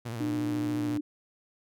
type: tone with vibrato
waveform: sawtooth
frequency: 116.54 Hz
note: A#2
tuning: in tune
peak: -30 dBFS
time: 0.05-0.98 s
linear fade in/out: 10 ms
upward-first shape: sine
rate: 14 Hz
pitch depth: 85 cents each way
type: tone with pitch glide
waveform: sine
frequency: 300.1 to 297 Hz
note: D4 to D4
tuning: +38 to +20 cents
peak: -28 dBFS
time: 0.2-1.01 s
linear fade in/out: 10 ms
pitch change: -18 cents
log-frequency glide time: 0.78-0.87 s
effects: none